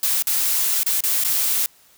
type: noise with dropouts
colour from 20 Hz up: blue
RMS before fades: -20 dBFS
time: 0.03-1.66 s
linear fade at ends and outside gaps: 1 ms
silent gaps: 0.223-0.27 / 0.832-0.863 / 1.006-1.037 / 1.238-1.248 s
effects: white hiss -54 dBFS RMS until 1.97 s